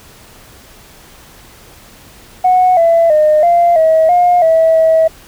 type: tone with pitch steps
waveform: sine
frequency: 735 / 669 / 611 / 691 / 640 / 711 / 649 / 645 Hz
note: F#5 / E5 / D#5 / F5 / D#5 / F5 / E5 / E5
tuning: -12 / +25 / -32 / -19 / +49 / +31 / -27 / -38 cents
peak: -5 dBFS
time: 2.44-5.08 s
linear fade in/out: 10 ms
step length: 330 ms
effects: tanh soft clip ceiling -2 dBFS + pink hiss -40 dBFS RMS until 5.27 s